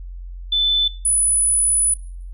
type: tone pair in turn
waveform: sine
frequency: 3514 / 9939 Hz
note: A7 / D#9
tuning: -3 / -3 cents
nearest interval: octave + tritone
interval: 1800 cents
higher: second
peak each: -15 / -14 dBFS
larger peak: second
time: 0.52-0.88 / 1.05-1.94 s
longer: second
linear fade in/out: 5 ms
effects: noise-tail reverb RT60 0.6 s tail -22 dB re dry + added 44 Hz sine -30 dBFS peak until 2.33 s